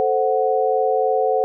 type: chord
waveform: sine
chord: F# diminished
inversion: first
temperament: equal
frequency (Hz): 440 / 523.3 / 740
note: A4 / C5 / F#5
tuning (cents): 0 / 0 / 0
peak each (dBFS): -20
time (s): 0-1.44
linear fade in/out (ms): 0
effects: none